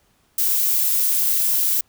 violet noise, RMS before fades -19 dBFS, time 0.38-1.81 s, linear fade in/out 5 ms, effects pink hiss -62 dBFS RMS until 1.88 s

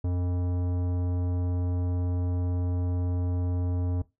sine tone with tanh clipping, 89.1 Hz, F2, 35 cents sharp, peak -27 dBFS, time 0.04-4.02 s, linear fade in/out 5 ms, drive 15 dB, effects noise-tail reverb RT60 0.2 s tail -18 dB re dry

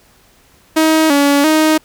sawtooth tone with pitch steps, 316.7 / 283.8 / 312.4 Hz, D#4 / C#4 / D#4, +31 / +41 / +7 cents, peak -5 dBFS, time 0.76-1.78 s, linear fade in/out 10 ms, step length 340 ms, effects pink hiss -50 dBFS RMS until 1.84 s

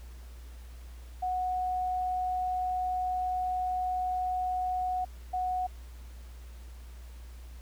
sine tone pair in turn, 735 / 735 Hz, F#5 / F#5, -12 / -12 cents, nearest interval unison, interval 0 cents, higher neither, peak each -28 dBFS, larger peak neither, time 1.22-5.05 / 5.33-5.67 s, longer first, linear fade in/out 10 ms, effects added 60 Hz sine -43 dBFS peak until 7.61 s + pink hiss -58 dBFS RMS until 7.61 s

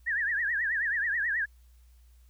sine tone with vibrato, 1760 Hz, A6, in tune, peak -26 dBFS, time 0.06-1.46 s, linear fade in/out 20 ms, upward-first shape triangle, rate 9.3 Hz, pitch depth 200 cents each way, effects added 60 Hz sine -54 dBFS peak until 2.29 s + white hiss -70 dBFS RMS until 2.29 s

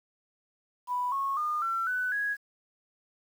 sine tone with pitch steps, 987.8 / 1096 / 1216.1 / 1349.4 / 1497.2 / 1661.3 Hz, B5 / C#6 / D#6 / E6 / F#6 / G#6, 0 / -20 / -40 / +40 / +20 / 0 cents, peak -27 dBFS, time 0.87-2.37 s, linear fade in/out 50 ms, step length 250 ms, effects 9-bit

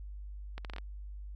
accelerating click train, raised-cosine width 0.3 ms, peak -26 dBFS, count 6, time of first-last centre 0.58-0.784 s, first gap 68 ms, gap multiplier 0.74, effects added 50 Hz sine -41 dBFS peak until 1.35 s

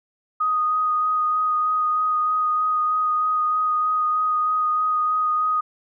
sine tone with vibrato, 1244.5 Hz, D#6, in tune, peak -18 dBFS, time 0.4-5.61 s, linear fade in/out 10 ms, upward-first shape sine, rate 3.2 Hz, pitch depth 11 cents each way, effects none

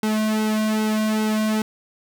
sawtooth tone with flanger, 216.1 Hz, A3, 31 cents flat, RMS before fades -21 dBFS, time 0.03-1.62 s, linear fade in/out 2 ms, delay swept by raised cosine 1.7 to 2.36 ms, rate 2.5 Hz, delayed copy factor -0.85, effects none

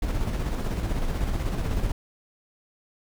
brown noise with tremolo, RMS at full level -25 dBFS, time 0.02-1.92 s, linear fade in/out 5 ms, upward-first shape square, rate 16 Hz, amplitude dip 35%, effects none

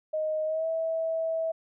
sine tone with pitch glide, 622.3 to 650.2 Hz, D#5 to E5, 0 to -24 cents, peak -26 dBFS, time 0.13-1.52 s, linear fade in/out 10 ms, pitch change +76 cents, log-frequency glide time 0.45-0.67 s, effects none

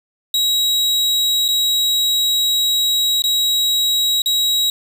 40% pulse tone with dropouts, 3840 Hz, B7, 49 cents flat, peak -13 dBFS, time 0.34-4.7 s, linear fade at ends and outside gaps 2 ms, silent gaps 1.481-1.486 / 3.221-3.239 / 4.22-4.259 s, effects 7-bit

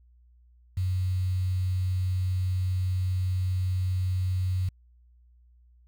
sine tone with quantisation, 92.5 Hz, F#2, in tune, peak -24 dBFS, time 0.77-4.69 s, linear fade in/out 5 ms, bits 8, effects added 60 Hz sine -55 dBFS peak until 5.87 s

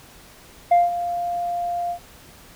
sine tone with ADSR envelope, 698.5 Hz, F5, in tune, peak -8 dBFS, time 0.71-1.99 s, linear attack 9 ms, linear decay 180 ms, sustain -14 dB, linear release 85 ms, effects tanh soft clip ceiling -10 dBFS + pink hiss -47 dBFS RMS until 2.55 s

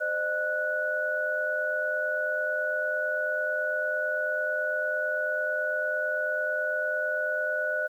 sine tone cluster, 520 / 609 / 1475 Hz, C5 / D#5 / F#6, -11 / -37 / -6 cents, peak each -35 / -30 / -28 dBFS, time 0-7.88 s, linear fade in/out 20 ms, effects 10-bit

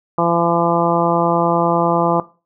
harmonic tone, 170 Hz, F3, 46 cents flat, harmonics 1 / 2 / 3 / 4 / 5 / 6 / 7, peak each -21 / -21 / -21 / -21 / -21 / -21 / -21 dBFS, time 0.18-2.2 s, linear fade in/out 2 ms, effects noise-tail reverb RT60 0.3 s tail -17 dB re dry

